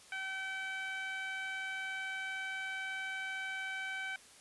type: tone with band-pass filter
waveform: 15% pulse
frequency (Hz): 767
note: G5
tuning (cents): -38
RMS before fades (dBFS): -40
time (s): 0.12-4.16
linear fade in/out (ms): 2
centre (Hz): 1800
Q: 1.7
effects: white hiss -58 dBFS RMS until 4.4 s + resampled to 24000 Hz